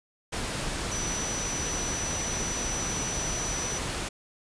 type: tone in noise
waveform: sine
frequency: 5930 Hz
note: F#8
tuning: 3 cents sharp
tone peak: -32 dBFS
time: 0.91-3.79 s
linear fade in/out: 10 ms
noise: pink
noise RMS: -32 dBFS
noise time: 0.32-4.09 s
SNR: -3 dB
effects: resampled to 22050 Hz